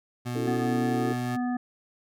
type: tone with pitch glide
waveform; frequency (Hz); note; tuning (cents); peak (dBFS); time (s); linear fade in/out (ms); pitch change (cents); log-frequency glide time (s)
25% pulse; 122.2 to 123.76; B2 to B2; -18 to +4; -26; 0.25-1.37; 20; +22; 0.58-0.83
type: chord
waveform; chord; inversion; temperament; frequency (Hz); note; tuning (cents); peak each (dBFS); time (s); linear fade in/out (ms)
sine; F# minor seventh; second; just; 277.5 / 333 / 370 / 444; C#4 / E4 / F#4 / A4; +2 / +18 / 0 / +16; -33; 0.35-1.13; 5
type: harmonic tone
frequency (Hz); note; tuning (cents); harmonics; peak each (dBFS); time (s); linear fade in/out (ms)
246.9; B3; 0; 1 / 3 / 5 / 7; -26 / -34 / -43 / -42; 0.47-1.57; 5
effects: none